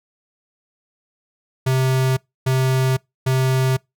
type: tone bursts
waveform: square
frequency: 130.81 Hz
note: C3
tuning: in tune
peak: -16 dBFS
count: 3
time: 1.66-3.77 s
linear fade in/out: 10 ms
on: 510 ms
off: 290 ms
effects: noise-tail reverb RT60 0.2 s tail -26 dB re dry